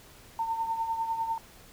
sine tone with tremolo, 906 Hz, A#5, 50 cents flat, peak -25 dBFS, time 0.39-1.38 s, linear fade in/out 2 ms, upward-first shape triangle, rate 10 Hz, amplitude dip 65%, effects pink hiss -53 dBFS RMS until 1.72 s

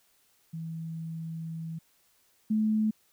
sine tone pair in turn, 162.9 / 216.2 Hz, E3 / A3, -20 / -30 cents, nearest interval perfect fourth, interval 490 cents, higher second, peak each -34 / -23 dBFS, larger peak second, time 0.53-1.79 / 2.5-2.91 s, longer first, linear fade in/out 10 ms, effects white hiss -67 dBFS RMS until 3.12 s

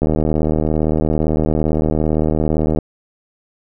click train, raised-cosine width 2 ms, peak -4 dBFS, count 216, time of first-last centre 0.02-2.787 s, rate 77.7 Hz, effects none

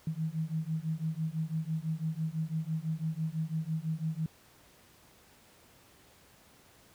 sine beating tone pair, 156.5 / 162.5 Hz, D#3 / E3, +10 / -24 cents, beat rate 6 Hz, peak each -34 / -34 dBFS, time 0.07-4.26 s, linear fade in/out 2 ms, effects pink hiss -60 dBFS RMS until 6.94 s + high-pass 60 Hz 12 dB/octave

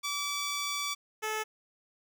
10% pulse tone pair in turn, 1153 / 433.3 Hz, D6 / A4, -32 / -27 cents, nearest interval octave + perfect fourth, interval 1695 cents, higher first, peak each -23 dBFS, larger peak neither, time 0.03-0.95 / 1.22-1.44 s, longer first, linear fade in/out 20 ms, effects none

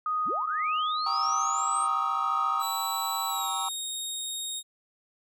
sine tone with tremolo, 1244.5 Hz, D#6, in tune, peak -25 dBFS, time 0.06-2.62 s, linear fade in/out 2 ms, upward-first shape sine, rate 1.8 Hz, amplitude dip 25%
sine linear sweep, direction up, 93.8 to 8790 Hz, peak -33 dBFS, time 0.25-1.88 s, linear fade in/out 50 ms
triangle chord, G diminished seventh, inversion none, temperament equal with one note detuned, 784 / 932.3 / 1108.7 / 1298.9 Hz, G5 / Bb5 / Db6 / Fb6, 0 / 0 / 0 / -26 cents, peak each -33 dBFS, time 1.06-3.69 s, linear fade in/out 5 ms
20% pulse tone with pitch glide, 3951 to 3729 Hz, B7 to A#7, 0 to 0 cents, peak -26 dBFS, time 2.59-4.63 s, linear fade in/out 50 ms, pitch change -100 cents, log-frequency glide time 3.28-3.5 s
effects none

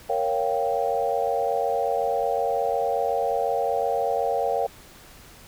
sine chord, G half-diminished seventh, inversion first, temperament equal, 466.2 / 554.4 / 698.5 / 784 Hz, Bb4 / Db5 / F5 / G5, 0 / 0 / 0 / 0 cents, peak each -27 dBFS, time 0.09-4.67 s, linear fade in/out 10 ms, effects pink hiss -48 dBFS RMS until 5.47 s

